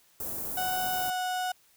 white band-stop noise, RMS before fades -35 dBFS, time 0.2-1.1 s, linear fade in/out 2 ms, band 710 to 13000 Hz, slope 12 dB/octave
35% pulse tone with pitch glide, 740 to 734.9 Hz, F#5 to F#5, 0 to -12 cents, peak -27 dBFS, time 0.57-1.52 s, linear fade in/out 5 ms, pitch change -12 cents, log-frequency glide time 0.8-1.21 s
effects white hiss -63 dBFS RMS until 1.76 s

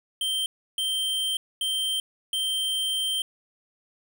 square tone bursts at uneven times, 3136 Hz, G7, in tune, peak -25 dBFS, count 4, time 0.21-0.46 / 0.78-1.37 / 1.61-2 / 2.33-3.22 s, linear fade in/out 2 ms, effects none

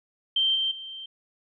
sine tone with level steps, 3136 Hz, G7, in tune, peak -20 / -23 / -36 dBFS, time 0.36-1.06 s, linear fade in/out 5 ms, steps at 0.55 / 0.71 s, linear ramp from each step 5 ms, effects none

